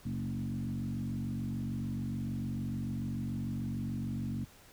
sine tone with frequency modulation, 174.61 Hz, F3, in tune, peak -33 dBFS, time 0.05-4.45 s, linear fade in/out 10 ms, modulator 46.8 Hz, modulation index 1.9, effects pink hiss -58 dBFS RMS until 4.72 s

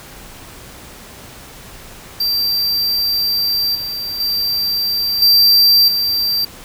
square tone with level steps, 4699 Hz, D8, in tune, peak -15 / -22 / -16 / -8 / -15 dBFS, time 2.2-6.45 s, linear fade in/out 5 ms, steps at 3.75 / 4.2 / 5.22 / 5.88 s, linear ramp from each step 2 ms, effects pink hiss -37 dBFS RMS until 6.64 s

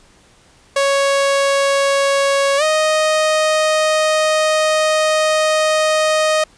sawtooth tone with pitch glide, 554.4 to 622.3 Hz, C#5 to D#5, 0 to 0 cents, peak -9 dBFS, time 0.76-6.44 s, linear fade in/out 5 ms, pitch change +200 cents, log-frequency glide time 2.57-2.63 s, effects pink hiss -50 dBFS RMS until 6.57 s + resampled to 22050 Hz

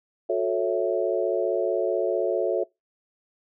sine chord, F# minor seventh, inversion none, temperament equal with one note detuned, 364.3 / 440 / 554.4 / 659.3 Hz, F#4 / A4 / C#5 / E5, -27 / 0 / 0 / 0 cents, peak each -27 dBFS, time 0.29-2.64 s, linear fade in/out 10 ms, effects noise-tail reverb RT60 0.2 s tail -24 dB re dry

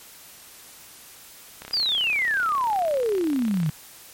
click train, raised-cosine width 0.3 ms, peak -21 dBFS, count 70, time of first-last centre 1.62-3.692 s, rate 33.3 Hz
sine exponential sweep, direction down, 4953 to 146.83 Hz, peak -20 dBFS, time 1.73-3.7 s, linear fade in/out 5 ms
effects white hiss -46 dBFS RMS until 4.13 s + MP3 64 kbps

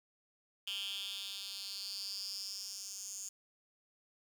10% pulse tone with high-pass filter sweep, 197.4 Hz, G3, 12 cents sharp, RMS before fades -43 dBFS, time 0.67-3.29 s, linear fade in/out 5 ms, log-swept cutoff 3100 to 6700 Hz, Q 6.6, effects 10-bit

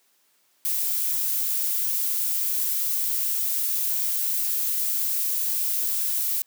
violet noise, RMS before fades -25 dBFS, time 0.65-6.42 s, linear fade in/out 0 ms, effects white hiss -65 dBFS RMS until 6.46 s + high-pass 200 Hz 12 dB/octave

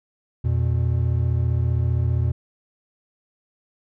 triangle tone pair together, 84.75 / 120 Hz, E2 / B2, +49 / -49 cents, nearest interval tritone, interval 602 cents, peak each -19 dBFS, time 0.44-2.32 s, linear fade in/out 10 ms, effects none

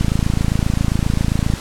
click train, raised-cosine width 5 ms, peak -4 dBFS, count 43, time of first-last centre 0.01-1.537 s, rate 27.5 Hz, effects pink hiss -31 dBFS RMS until 1.6 s + low-pass 10000 Hz 12 dB/octave

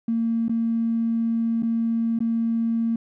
triangle tone with dropouts, 228.9 Hz, A#3, 31 cents flat, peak -16 dBFS, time 0.08-2.96 s, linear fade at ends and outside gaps 5 ms, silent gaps 0.483-0.494 / 1.624-1.631 / 2.19-2.204 s, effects tanh soft clip ceiling -18 dBFS

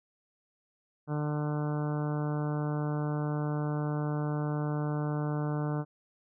harmonic tone, 149.2 Hz, D3, 28 cents sharp, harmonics 1 / 2 / 3 / 4 / 5 / 6 / 7 / 8 / 9 / 10, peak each -30 / -36 / -40 / -42 / -44 / -46 / -47 / -48 / -49 / -50 dBFS, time 1.07-5.85 s, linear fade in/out 50 ms, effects none

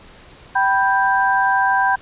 sine tone cluster, 774 / 986 / 1578 Hz, G5 / B5 / G6, -22 / -3 / +11 cents, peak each -18 dBFS, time 0.55-1.96 s, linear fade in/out 10 ms, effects pink hiss -44 dBFS RMS until 2.01 s + resampled to 8000 Hz

